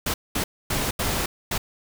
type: noise bursts at uneven times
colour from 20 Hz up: pink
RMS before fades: -25 dBFS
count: 5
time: 0.06-0.14 / 0.35-0.44 / 0.7-0.91 / 0.99-1.26 / 1.51-1.58 s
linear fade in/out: 5 ms
effects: none